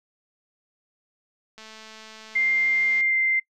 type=click train; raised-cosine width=0.2 ms; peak=-27 dBFS; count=314; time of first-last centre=1.58-3.009 s; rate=219 Hz
type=tone with pitch glide; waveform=sine; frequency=2102 to 2086 Hz; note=C7 to C7; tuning=+7 to -6 cents; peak=-19 dBFS; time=2.35-3.4 s; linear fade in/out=10 ms; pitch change=-13 cents; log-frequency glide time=3.05-3.15 s
effects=noise-tail reverb RT60 0.1 s tail -24 dB re dry